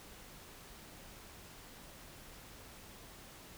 silence, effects pink hiss -54 dBFS RMS until 3.57 s

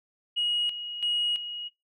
sine tone with tremolo, 2892 Hz, F#7, 40 cents flat, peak -23 dBFS, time 0.36-1.69 s, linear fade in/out 20 ms, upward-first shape square, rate 1.5 Hz, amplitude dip 70%, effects noise-tail reverb RT60 0.2 s tail -18 dB re dry + tanh soft clip ceiling -20 dBFS

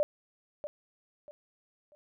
sine tone with echo, 593 Hz, D5, 17 cents sharp, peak -23 dBFS, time 0-0.03 s, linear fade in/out 0 ms, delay 640 ms, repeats 3, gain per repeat -11 dB, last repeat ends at 1.95 s, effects none

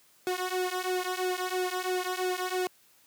sawtooth tone with flanger, 366.7 Hz, F#4, 15 cents flat, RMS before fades -31 dBFS, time 0.27-2.67 s, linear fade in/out 0 ms, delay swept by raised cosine 1.7 to 3.2 ms, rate 3 Hz, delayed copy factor -0.9, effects white hiss -62 dBFS RMS until 3.06 s + high-pass 100 Hz 12 dB/octave

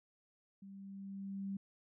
sine tone with level ramp, 196 Hz, G3, in tune, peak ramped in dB -50 to -37 dBFS, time 0.62-1.57 s, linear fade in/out 5 ms, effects none

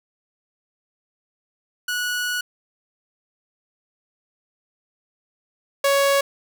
sawtooth tone pair in turn, 1467 / 556.9 Hz, F#6 / C#5, -15 / +8 cents, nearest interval octave + perfect fourth, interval 1677 cents, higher first, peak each -19 / -12 dBFS, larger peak second, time 1.88-2.41 / 5.84-6.21 s, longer first, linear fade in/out 5 ms, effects none

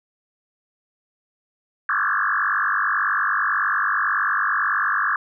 sine tone with frequency modulation, 1408 Hz, F6, 14 cents sharp, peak -18 dBFS, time 1.89-5.16 s, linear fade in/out 2 ms, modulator 49.1 Hz, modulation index 6.4, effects none

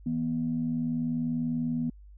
sine tone pair together, 161.64 / 241.9 Hz, E3 / B3, -34 / -36 cents, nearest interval perfect fifth, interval 698 cents, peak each -32 / -27 dBFS, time 0.06-1.9 s, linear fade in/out 5 ms, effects tanh soft clip ceiling -19 dBFS + added 50 Hz sine -47 dBFS peak until 2.17 s

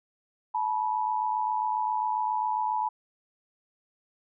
sine tone pair together, 866 / 973.4 Hz, A5 / B5, -28 / -25 cents, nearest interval major second, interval 203 cents, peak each -28 dBFS, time 0.54-2.89 s, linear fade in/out 10 ms, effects none

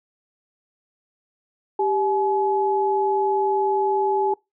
sine tone pair together, 392.8 / 849.8 Hz, G4 / G#5, +4 / +40 cents, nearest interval octave + minor second, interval 1336 cents, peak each -21 dBFS, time 1.79-4.34 s, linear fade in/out 5 ms, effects noise-tail reverb RT60 0.2 s tail -24 dB re dry

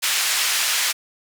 pink band-pass noise, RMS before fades -21 dBFS, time 0.02-0.93 s, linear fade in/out 20 ms, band 1900 to 12000 Hz, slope 12 dB/octave, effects none

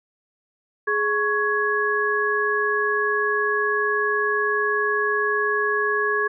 sine tone cluster, 419.3 / 1110 / 1674 Hz, G#4 / C#6 / G#6, +17 / +2 / +13 cents, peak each -24 / -25 / -22 dBFS, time 0.87-6.28 s, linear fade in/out 10 ms, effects none

